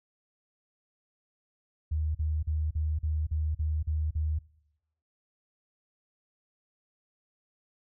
sine tone bursts, 77.3 Hz, D#2, 11 cents flat, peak -26 dBFS, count 9, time 1.91-4.39 s, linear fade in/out 10 ms, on 240 ms, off 40 ms, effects noise-tail reverb RT60 0.9 s tail -23 dB re dry

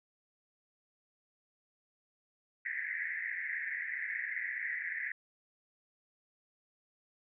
white band-pass noise, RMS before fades -38 dBFS, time 2.65-5.12 s, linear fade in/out 5 ms, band 1700 to 2100 Hz, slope 96 dB/octave, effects none

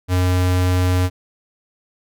square tone, 90.9 Hz, F#2, 30 cents flat, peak -15 dBFS, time 0.08-1.1 s, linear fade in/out 50 ms, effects none

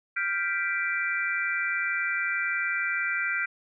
sine chord, G dominant seventh, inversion third, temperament equal, 1396.9 / 1568 / 1975.5 / 2349 Hz, F6 / G6 / B6 / D7, 0 / 0 / 0 / 0 cents, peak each -31 dBFS, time 0.16-3.46 s, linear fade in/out 10 ms, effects none

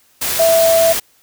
sine tone in noise, 660 Hz, E5, 2 cents sharp, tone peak -9 dBFS, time 0.39-0.93 s, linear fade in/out 10 ms, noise white, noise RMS -19 dBFS, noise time 0.21-1 s, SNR +7 dB, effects white hiss -54 dBFS RMS until 1.22 s

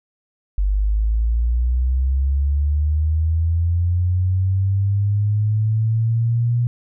sine linear sweep, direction up, 48 to 120.8 Hz, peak -15 dBFS, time 0.58-6.67 s, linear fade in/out 0 ms, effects none

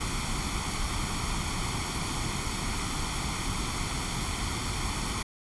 pink noise with comb filter, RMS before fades -31 dBFS, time 0-5.23 s, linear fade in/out 10 ms, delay 0.9 ms, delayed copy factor +0.65, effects resampled to 24000 Hz

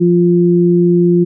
sine tone pair together, 174.13 / 349.2 Hz, F3 / F4, -5 / 0 cents, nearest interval octave, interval 1205 cents, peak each -10 dBFS, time 0-1.25 s, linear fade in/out 20 ms, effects none

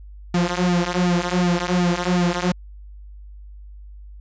sawtooth tone with flanger, 177.1 Hz, F3, 24 cents sharp, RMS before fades -20 dBFS, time 0.34-2.52 s, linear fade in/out 5 ms, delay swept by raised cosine 1.9 to 6.1 ms, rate 2.7 Hz, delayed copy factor -0.85, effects added 50 Hz sine -37 dBFS peak until 4.2 s + resampled to 16000 Hz

